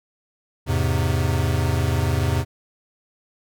square chord, E augmented, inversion none, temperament equal with one note detuned, 83.51 / 103.83 / 130.81 Hz, E2 / G#2 / B#2, +23 / 0 / 0 cents, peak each -23 / -25 / -24 dBFS, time 0.66-2.45 s, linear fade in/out 50 ms, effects none

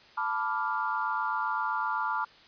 sine chord, B half-diminished seventh, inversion third, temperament equal, 880 / 987.8 / 1174.7 / 1396.9 Hz, A5 / B5 / D6 / F6, 0 / 0 / 0 / 0 cents, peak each -33 dBFS, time 0.17-2.25 s, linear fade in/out 10 ms, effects white hiss -55 dBFS RMS until 2.47 s + resampled to 11025 Hz

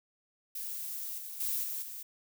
violet noise with level steps, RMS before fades -39 / -43 / -33 / -37 / -43 dBFS, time 0.55-2.03 s, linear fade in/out 5 ms, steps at 1.18 / 1.4 / 1.63 / 1.82 s, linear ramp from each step 5 ms, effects none

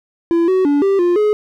triangle tone with pitch steps, 337.2 / 374.8 / 287.5 / 392.5 / 351.1 / 421.8 Hz, E4 / F#4 / D4 / G4 / F4 / G#4, +39 / +22 / -37 / +2 / +9 / +27 cents, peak -9 dBFS, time 0.31-1.33 s, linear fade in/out 0 ms, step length 170 ms, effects none

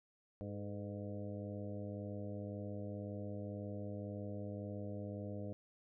harmonic tone with a mistuned harmonic, 101.9 Hz, G#2, 32 cents flat, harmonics 1 / 2 / 3 / 4 / 5 / 6 / 7, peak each -45 / -47 / -50 / -54 / -50 / -52 / -63 dBFS, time 0.41-5.53 s, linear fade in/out 0 ms, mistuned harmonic 4, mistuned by +69 cents, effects none

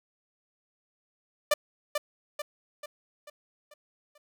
sawtooth tone with echo, 593 Hz, D5, 17 cents sharp, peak -16 dBFS, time 1.51-1.54 s, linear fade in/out 5 ms, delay 440 ms, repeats 6, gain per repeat -6 dB, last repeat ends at 4.18 s, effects none

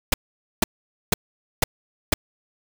pink noise bursts, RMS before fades -17 dBFS, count 5, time 0.12-2.14 s, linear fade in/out 5 ms, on 20 ms, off 480 ms, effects none

